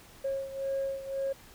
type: beating tone pair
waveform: sine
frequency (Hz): 543 / 544.9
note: C#5 / C#5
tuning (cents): -36 / -30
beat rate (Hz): 1.9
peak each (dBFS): -31 / -35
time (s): 0.24-1.33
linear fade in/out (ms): 10
effects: tanh soft clip ceiling -25 dBFS + pink hiss -54 dBFS RMS until 1.54 s

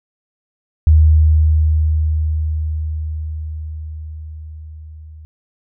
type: tone with level ramp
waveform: sine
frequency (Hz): 77.78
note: D#2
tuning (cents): 0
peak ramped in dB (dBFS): -5 to -34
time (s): 0.87-5.25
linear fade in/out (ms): 0
effects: none

